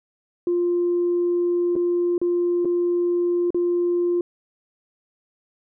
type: tone with dropouts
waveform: sine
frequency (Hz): 350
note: F4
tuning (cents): +4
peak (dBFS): -17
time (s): 0.47-4.21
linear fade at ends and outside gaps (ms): 2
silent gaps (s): 1.755-1.762 / 2.18-2.215 / 2.648-2.654 / 3.505-3.545
effects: tanh soft clip ceiling -14 dBFS